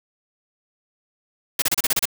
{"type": "noise bursts", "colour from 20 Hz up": "white", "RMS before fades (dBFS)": -19, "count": 8, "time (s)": [1.59, 2.055], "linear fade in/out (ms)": 5, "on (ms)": 31, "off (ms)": 31, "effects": []}